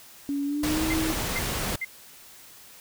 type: tone with pitch glide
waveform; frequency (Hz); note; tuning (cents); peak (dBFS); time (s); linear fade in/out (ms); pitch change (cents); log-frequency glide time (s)
sine; 282.4 to 318.8; C#4 to D#4; +32 to +42; -25; 0.29-1.12; 0; +210; 0.45-0.84
type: noise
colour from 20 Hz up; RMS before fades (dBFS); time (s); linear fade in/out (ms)
pink; -29; 0.63-1.76; 5
type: tone bursts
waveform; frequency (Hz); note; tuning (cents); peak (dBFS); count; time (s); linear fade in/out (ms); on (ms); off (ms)
sine; 2084; C7; -7; -27; 3; 0.9-1.848; 5; 36; 420
effects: white hiss -49 dBFS RMS until 2.8 s